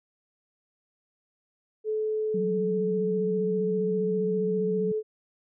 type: tone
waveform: sine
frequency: 432.2 Hz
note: A4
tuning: 31 cents flat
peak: -25 dBFS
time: 1.84-5.03 s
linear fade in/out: 50 ms
type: tone with vibrato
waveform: sine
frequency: 185 Hz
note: F#3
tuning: in tune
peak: -28 dBFS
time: 2.34-4.92 s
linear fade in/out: 5 ms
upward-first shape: square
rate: 15 Hz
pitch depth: 56 cents each way
effects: none